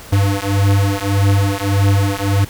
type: beating tone pair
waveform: square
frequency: 98.5 / 100.2 Hz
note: G2 / G2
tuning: +9 / +38 cents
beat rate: 1.7 Hz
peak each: -16 dBFS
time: 0.12-2.45 s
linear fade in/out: 10 ms
effects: pink hiss -36 dBFS RMS until 2.49 s